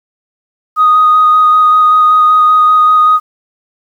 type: tone with vibrato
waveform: sine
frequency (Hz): 1244.5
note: D#6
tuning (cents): 0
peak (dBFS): -3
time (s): 0.76-3.2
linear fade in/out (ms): 50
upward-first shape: square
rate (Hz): 5.2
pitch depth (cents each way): 9
effects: tanh soft clip ceiling 0 dBFS + 7-bit